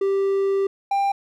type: tone pair in turn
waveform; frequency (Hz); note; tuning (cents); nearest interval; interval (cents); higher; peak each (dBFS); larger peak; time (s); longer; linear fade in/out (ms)
triangle; 392 / 794.3; G4 / G5; 0 / +23; octave; 1223; second; -16; neither; 0.01-0.67 / 0.91-1.12; first; 5
effects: none